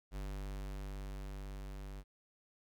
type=tone with level ramp; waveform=square; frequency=49 Hz; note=G1; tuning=in tune; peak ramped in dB=-40 to -45 dBFS; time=0.11-2.04 s; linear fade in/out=50 ms; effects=13-bit